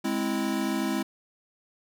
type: chord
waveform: square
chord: Ab augmented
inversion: none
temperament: equal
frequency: 207.7 / 261.6 / 329.6 Hz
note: Ab3 / C4 / E4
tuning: 0 / 0 / 0 cents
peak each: -31 dBFS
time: 0.04-1.03 s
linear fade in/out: 10 ms
effects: none